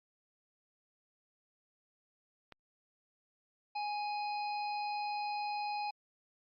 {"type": "click", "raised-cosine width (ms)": 0.3, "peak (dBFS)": -34, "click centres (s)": 2.523}
{"type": "harmonic tone", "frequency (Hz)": 830.6, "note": "G#5", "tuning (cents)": 0, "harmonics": [1, 3, 5, 6], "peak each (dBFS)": [-35, -45, -49, -51], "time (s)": [3.75, 5.91], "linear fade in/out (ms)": 10}
{"effects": ["Opus 48 kbps"]}